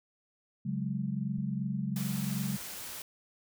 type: chord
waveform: sine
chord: C# suspended fourth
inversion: none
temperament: equal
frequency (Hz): 138.59 / 185 / 207.7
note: C#3 / F#3 / G#3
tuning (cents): 0 / 0 / 0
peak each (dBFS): -35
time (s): 0.65-2.57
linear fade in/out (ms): 10
type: click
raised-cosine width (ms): 5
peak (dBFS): -34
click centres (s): 1.385
type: noise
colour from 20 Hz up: white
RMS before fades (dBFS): -42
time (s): 1.96-3.02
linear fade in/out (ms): 2
effects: none